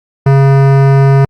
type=tone with hard clipping; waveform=sine; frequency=137 Hz; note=C#3; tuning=20 cents flat; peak=-6 dBFS; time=0.26-1.25 s; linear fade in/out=5 ms; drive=18 dB; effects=Opus 48 kbps